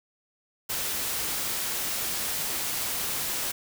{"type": "noise", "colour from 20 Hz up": "white", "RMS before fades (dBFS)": -30, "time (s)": [0.69, 3.52], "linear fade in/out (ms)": 10, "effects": []}